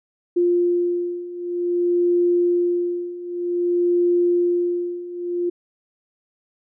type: beating tone pair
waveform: sine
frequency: 350.2 / 350.73 Hz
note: F4 / F4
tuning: +5 / +7 cents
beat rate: 0.53 Hz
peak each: -22 / -19 dBFS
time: 0.36-5.5 s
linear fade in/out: 10 ms
effects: none